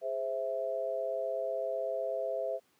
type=chord; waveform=sine; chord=Ab augmented; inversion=none; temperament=equal; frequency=415.3 / 523.3 / 659.3 Hz; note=Ab4 / C5 / E5; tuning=0 / 0 / 0 cents; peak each=-40 / -35 / -34 dBFS; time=0.01-2.6 s; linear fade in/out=50 ms; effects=pink hiss -70 dBFS RMS until 2.79 s + high-pass 200 Hz 12 dB/octave